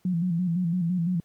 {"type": "tone with vibrato", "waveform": "sine", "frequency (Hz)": 174.61, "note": "F3", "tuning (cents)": 0, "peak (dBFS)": -22, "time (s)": [0.05, 1.2], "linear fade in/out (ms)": 2, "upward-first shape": "square", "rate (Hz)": 5.9, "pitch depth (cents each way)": 74, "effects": ["pink hiss -66 dBFS RMS until 1.24 s", "high-pass 100 Hz 12 dB/octave"]}